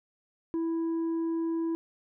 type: tone with tanh clipping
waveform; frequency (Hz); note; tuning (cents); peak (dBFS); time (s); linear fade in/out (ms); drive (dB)
triangle; 329.6; E4; 0; -28; 0.54-1.75; 0; 8
effects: none